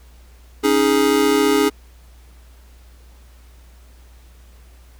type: chord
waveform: square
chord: C# suspended second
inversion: none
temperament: just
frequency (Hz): 277.2 / 311.8 / 415.8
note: C#4 / D#4 / G#4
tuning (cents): 0 / +4 / +2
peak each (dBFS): -20 / -20 / -17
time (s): 0.63-1.7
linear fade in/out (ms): 20
effects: added 60 Hz sine -43 dBFS peak until 4.99 s + pink hiss -54 dBFS RMS until 4.99 s